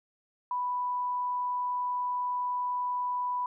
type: tone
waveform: sine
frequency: 989 Hz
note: B5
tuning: 2 cents sharp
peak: -28 dBFS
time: 0.51-3.46 s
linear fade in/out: 2 ms
effects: none